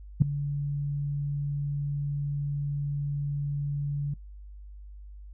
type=tone with ADSR envelope; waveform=sine; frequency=143.3 Hz; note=D3; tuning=42 cents flat; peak=-11 dBFS; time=0.2-4.14 s; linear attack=19 ms; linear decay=4 ms; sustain=-16 dB; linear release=6 ms; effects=noise-tail reverb RT60 0.1 s tail -20 dB re dry + added 50 Hz sine -42 dBFS peak until 5.33 s